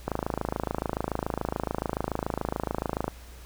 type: click train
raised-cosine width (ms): 1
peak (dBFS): -13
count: 82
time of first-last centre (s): 0.08-3.08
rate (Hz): 27
effects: added 60 Hz sine -44 dBFS peak until 3.45 s + pink hiss -51 dBFS RMS until 3.45 s